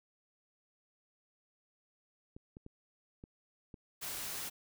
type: clicks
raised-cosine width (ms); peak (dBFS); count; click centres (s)
3; -36; 5; 2.365 / 2.569 / 2.664 / 3.239 / 3.742
type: noise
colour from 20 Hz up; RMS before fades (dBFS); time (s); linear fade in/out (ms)
white; -41; 4.01-4.5; 20
effects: none